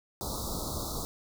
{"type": "band-stop noise", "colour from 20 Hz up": "pink", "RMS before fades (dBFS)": -35, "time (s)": [0.21, 1.05], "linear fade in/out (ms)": 0, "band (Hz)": [1300, 3700], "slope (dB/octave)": 96, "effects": []}